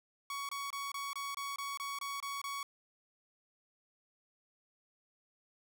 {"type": "tone bursts", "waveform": "sawtooth", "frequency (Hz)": 1120, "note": "C#6", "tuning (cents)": 18, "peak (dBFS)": -34, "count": 11, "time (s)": [0.3, 2.63], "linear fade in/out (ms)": 2, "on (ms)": 190, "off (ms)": 24, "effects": []}